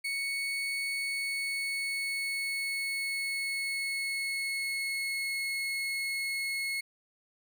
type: tone with pitch glide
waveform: 35% pulse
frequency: 2217 to 2180 Hz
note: C#7 to C#7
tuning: 0 to -29 cents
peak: -29 dBFS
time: 0.04-6.81 s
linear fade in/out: 10 ms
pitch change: -29 cents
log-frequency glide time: 0.9-5.38 s
effects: none